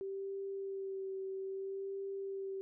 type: tone with vibrato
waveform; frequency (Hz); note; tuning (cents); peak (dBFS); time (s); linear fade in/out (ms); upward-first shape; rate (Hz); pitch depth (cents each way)
sine; 388; G4; -18; -38; 0.01-2.61; 0; sine; 0.61; 19
effects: none